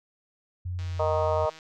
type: tone with pitch glide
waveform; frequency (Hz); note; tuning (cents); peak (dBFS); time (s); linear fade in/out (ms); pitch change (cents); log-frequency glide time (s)
sine; 89.7 to 88.87; F2 to F2; +47 to +31; -29; 0.65-1.46; 10; -16; 0.93-1.29
type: click train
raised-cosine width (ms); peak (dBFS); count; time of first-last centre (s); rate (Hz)
0.2; -30; 128; 0.79-1.589; 159
type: harmonic tone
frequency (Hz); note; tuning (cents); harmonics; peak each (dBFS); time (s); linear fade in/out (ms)
155.56; D#3; 0; 3 / 4 / 5 / 6 / 7 / 8; -31 / -25 / -35 / -31 / -35 / -36; 0.99-1.5; 10
effects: none